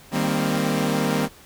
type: chord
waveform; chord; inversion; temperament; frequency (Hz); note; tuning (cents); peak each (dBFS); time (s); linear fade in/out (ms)
sawtooth; C minor seventh; first; equal with one note detuned; 155.56 / 198.73 / 233.1 / 261.6; Eb3 / G3 / Bb3 / C4; 0 / +24 / 0 / 0; -22; 0.11-1.29; 50
effects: pink hiss -48 dBFS RMS until 1.45 s